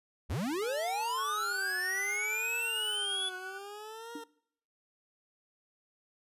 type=linear sweep; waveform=square; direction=up; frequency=53 to 3450 Hz; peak=-32 dBFS; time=0.29-3.3 s; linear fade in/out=20 ms
type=tone with vibrato; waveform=20% pulse; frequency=415.3 Hz; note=G#4; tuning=in tune; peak=-38 dBFS; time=0.62-4.24 s; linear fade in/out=5 ms; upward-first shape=triangle; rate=0.64 Hz; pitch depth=220 cents each way
type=tone with tremolo; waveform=sine; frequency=1480 Hz; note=F#6; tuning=in tune; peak=-39 dBFS; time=1.17-3.59 s; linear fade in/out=20 ms; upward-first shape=sine; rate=8.8 Hz; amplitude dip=55%
type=tone with exponential decay; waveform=sine; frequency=296.8 Hz; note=D4; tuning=18 cents sharp; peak=-36 dBFS; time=4.15-4.28 s; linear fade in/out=5 ms; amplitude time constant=28 ms
effects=noise-tail reverb RT60 0.7 s tail -23 dB re dry + resampled to 32000 Hz